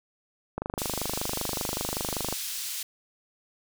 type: click train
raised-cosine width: 1 ms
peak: -16 dBFS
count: 45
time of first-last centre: 0.58-2.326 s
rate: 25.2 Hz
type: high-pass noise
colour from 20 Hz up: pink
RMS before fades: -34 dBFS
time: 0.78-2.83 s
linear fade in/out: 5 ms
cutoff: 3800 Hz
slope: 12 dB/octave
effects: none